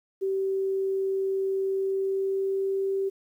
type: tone with pitch glide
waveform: sine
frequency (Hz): 386.1 to 389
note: G4 to G4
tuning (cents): -26 to -13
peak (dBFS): -24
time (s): 0.21-3.1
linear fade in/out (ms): 20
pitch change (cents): +13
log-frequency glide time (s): 1.64-2.95
effects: 10-bit